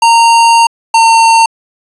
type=tone pair in turn; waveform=square; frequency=924 / 909.2 Hz; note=A#5 / A#5; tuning=-16 / -43 cents; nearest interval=unison; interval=27 cents; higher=first; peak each=-4 dBFS; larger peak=neither; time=0.02-0.67 / 0.94-1.46 s; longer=first; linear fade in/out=5 ms; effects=resampled to 24000 Hz + 7-bit